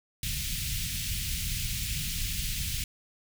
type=band-stop noise; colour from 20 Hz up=pink; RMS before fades=-32 dBFS; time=0.23-2.84 s; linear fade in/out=2 ms; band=160 to 2400 Hz; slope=24 dB/octave; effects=none